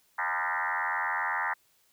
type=tone with frequency modulation; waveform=sine; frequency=1378 Hz; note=F6; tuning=24 cents flat; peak=-27 dBFS; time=0.18-1.54 s; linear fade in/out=10 ms; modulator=87.8 Hz; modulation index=6.5; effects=white hiss -67 dBFS RMS until 1.92 s